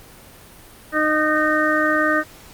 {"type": "harmonic tone", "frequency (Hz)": 307.3, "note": "D#4", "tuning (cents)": -21, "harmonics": [1, 2, 4, 5, 6], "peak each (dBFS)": [-22, -22, -22, -22, -22], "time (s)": [0.92, 2.24], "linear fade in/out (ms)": 50, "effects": ["pink hiss -44 dBFS RMS until 2.53 s", "Opus 32 kbps"]}